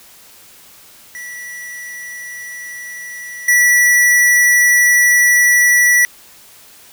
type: tone with level steps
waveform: square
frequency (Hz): 1952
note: B6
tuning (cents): -21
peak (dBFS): -28 / -9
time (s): 1.15-6.05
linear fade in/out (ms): 0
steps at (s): 3.48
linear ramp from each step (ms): 5
effects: white hiss -43 dBFS RMS until 6.92 s